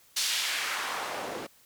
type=noise with band-pass filter sweep; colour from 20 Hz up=white; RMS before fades=-32 dBFS; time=0.16-1.47 s; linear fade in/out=10 ms; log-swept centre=4700 to 380 Hz; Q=1.1; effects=white hiss -60 dBFS RMS until 1.65 s